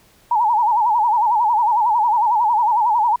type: tone with vibrato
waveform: sine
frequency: 902 Hz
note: A5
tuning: 43 cents sharp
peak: -13 dBFS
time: 0.31-3.16 s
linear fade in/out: 5 ms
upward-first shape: sine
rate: 11 Hz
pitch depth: 140 cents each way
effects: pink hiss -53 dBFS RMS until 3.2 s